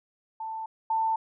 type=tone pair in turn; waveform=sine; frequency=887 / 891.1 Hz; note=A5 / A5; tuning=+14 / +22 cents; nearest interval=unison; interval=8 cents; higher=second; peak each=-32 / -23 dBFS; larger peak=second; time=0.4-0.66 / 0.9-1.16 s; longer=neither; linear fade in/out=5 ms; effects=none